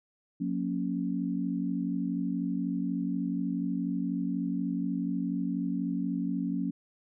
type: chord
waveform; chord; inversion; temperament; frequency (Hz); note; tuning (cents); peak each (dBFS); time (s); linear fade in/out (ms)
sine; F# major; none; equal with one note detuned; 180.67 / 233.1 / 277.2; F#3 / A#3 / C#4; -41 / 0 / 0; -32 / -34 / -32; 0.4-6.71; 10
effects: none